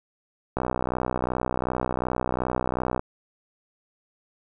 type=click train; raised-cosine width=1 ms; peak=-11 dBFS; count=153; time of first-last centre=0.57-2.994 s; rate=62.7 Hz; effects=none